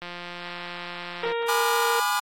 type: click train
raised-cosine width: 0.3 ms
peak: -20 dBFS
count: 228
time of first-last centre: 0.02-1.317 s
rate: 175 Hz
type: harmonic tone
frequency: 466.2 Hz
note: A#4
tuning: in tune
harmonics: 1 / 2 / 3 / 4 / 5 / 6 / 7 / 8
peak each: -26 / -32 / -36 / -38 / -40 / -42 / -43 / -44 dBFS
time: 1.23-2 s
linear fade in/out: 5 ms
type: chord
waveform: 45% pulse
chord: G# diminished seventh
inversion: none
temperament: just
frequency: 830.6 / 996.7 / 1196.1 / 1435.3 Hz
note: G#5 / B5 / D6 / F6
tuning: 0 / +16 / +31 / +47 cents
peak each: -28 dBFS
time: 1.48-2.2 s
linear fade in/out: 10 ms
effects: AAC 48 kbps